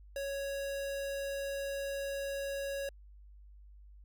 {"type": "tone", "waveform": "square", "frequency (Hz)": 554.4, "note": "C#5", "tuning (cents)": 0, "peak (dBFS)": -36, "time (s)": [0.16, 2.89], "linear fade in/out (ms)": 2, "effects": ["added 50 Hz sine -52 dBFS peak until 4.04 s"]}